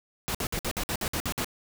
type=noise bursts; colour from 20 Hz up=pink; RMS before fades=-30 dBFS; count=10; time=0.28-1.445 s; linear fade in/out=0 ms; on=67 ms; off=55 ms; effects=none